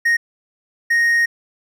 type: tone bursts at uneven times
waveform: triangle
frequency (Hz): 1864.7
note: A#6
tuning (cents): 0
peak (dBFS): -11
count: 2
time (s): 0.05-0.17 / 0.9-1.26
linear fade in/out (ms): 10
effects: none